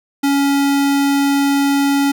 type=tone; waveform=square; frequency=279.9 Hz; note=C#4; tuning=17 cents sharp; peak=-13 dBFS; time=0.23-2.12 s; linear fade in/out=10 ms; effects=none